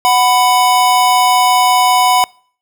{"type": "tone pair together", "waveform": "square", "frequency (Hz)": [740, 994.7], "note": ["F#5", "B5"], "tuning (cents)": [0, 12], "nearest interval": "perfect fourth", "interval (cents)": 512, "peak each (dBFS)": -12, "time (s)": [0.05, 2.24], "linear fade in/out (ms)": 0, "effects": ["noise-tail reverb RT60 0.5 s tail -26 dB re dry"]}